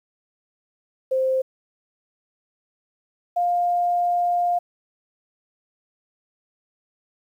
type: tone pair in turn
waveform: sine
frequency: 523.3 / 703.8 Hz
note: C5 / F5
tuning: 0 / +13 cents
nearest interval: perfect fourth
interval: 513 cents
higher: second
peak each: -18 dBFS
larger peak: neither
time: 1.11-1.42 / 3.36-4.59 s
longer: second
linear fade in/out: 10 ms
effects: 9-bit